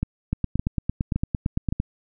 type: two click trains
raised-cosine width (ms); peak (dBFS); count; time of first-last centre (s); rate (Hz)
5; -11 / -10; 4 / 14; 0.03-1.725 / 0.33-1.801; 1.77 / 8.84
effects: none